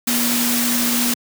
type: tone in noise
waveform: sine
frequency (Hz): 240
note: B3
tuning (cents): -49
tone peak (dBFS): -20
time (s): 0.07-1.14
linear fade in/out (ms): 5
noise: white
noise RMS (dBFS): -20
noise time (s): 0.07-1.14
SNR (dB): -3
effects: high-pass 150 Hz 12 dB/octave